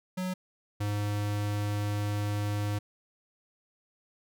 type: tone pair in turn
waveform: square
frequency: 184.3 / 103.43 Hz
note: F#3 / G#2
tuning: -7 / -7 cents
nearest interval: minor seventh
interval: 1000 cents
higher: first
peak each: -31 / -29 dBFS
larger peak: second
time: 0.17-0.34 / 0.8-2.79 s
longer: second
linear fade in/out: 10 ms
effects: none